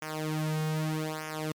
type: tone with flanger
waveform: sawtooth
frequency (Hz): 155.56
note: D#3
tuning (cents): 0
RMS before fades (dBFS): -32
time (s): 0.02-1.52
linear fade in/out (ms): 2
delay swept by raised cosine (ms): 0.24 to 3.04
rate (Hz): 0.81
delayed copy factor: -0.9
effects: MP3 96 kbps